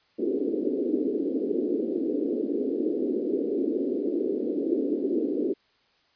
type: band-pass noise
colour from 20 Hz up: pink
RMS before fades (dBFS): -27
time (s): 0.18-5.54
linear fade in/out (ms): 20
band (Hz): 260 to 450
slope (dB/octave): 48
effects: white hiss -65 dBFS RMS until 6.15 s + resampled to 11025 Hz